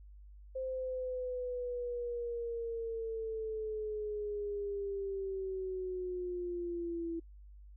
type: linear sweep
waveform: sine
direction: down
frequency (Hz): 523.3 to 331.4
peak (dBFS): -35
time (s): 0.55-7.2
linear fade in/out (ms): 10
effects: noise-tail reverb RT60 0.1 s tail -26 dB re dry + added 50 Hz sine -51 dBFS peak until 7.76 s